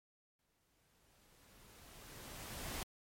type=noise with exponential growth; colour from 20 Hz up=pink; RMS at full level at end=-42 dBFS; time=0.39-2.83 s; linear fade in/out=1 ms; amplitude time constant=530 ms; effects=MP3 64 kbps